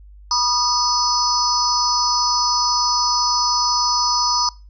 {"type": "tone cluster", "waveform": "sine", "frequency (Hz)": [972, 1226, 4471, 5100, 5950], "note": ["B5", "D#6", "C#8", "D#8", "F#8"], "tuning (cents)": [-28, -26, 14, 42, 9], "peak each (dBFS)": [-21, -24, -25, -19, -25], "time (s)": [0.31, 4.49], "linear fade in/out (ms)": 2, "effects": ["noise-tail reverb RT60 0.3 s tail -24 dB re dry", "added 50 Hz sine -40 dBFS peak until 4.69 s"]}